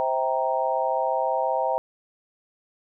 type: chord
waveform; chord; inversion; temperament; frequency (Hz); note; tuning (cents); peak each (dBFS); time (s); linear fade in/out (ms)
sine; C dominant seventh; none; equal with one note detuned; 523.3 / 649.1 / 784 / 932.3; C5 / E5 / G5 / Bb5; 0 / -27 / 0 / 0; -27; 0-1.78; 0
effects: none